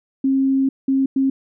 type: tone bursts at uneven times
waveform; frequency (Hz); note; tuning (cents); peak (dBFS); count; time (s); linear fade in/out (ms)
sine; 268.7; C4; +46; -14; 3; 0.24-0.69 / 0.88-1.06 / 1.16-1.3; 5
effects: none